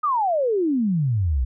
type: exponential sweep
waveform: sine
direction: down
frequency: 1272 to 58.27 Hz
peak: -18 dBFS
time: 0.03-1.45 s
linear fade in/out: 10 ms
effects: none